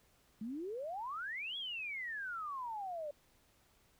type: exponential two-way sweep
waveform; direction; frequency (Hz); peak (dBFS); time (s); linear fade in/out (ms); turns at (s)
sine; up then down; 206.4 to 3386 to 572; -39; 0.41-3.11; 5; 1.57
effects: pink hiss -70 dBFS RMS until 3.99 s